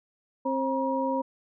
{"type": "tone cluster", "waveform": "sine", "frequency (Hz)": [265.8, 534, 955], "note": ["C4", "C5", "A#5"], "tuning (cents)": [27, 35, 42], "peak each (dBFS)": -29, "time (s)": [0.45, 1.22], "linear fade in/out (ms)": 10, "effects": []}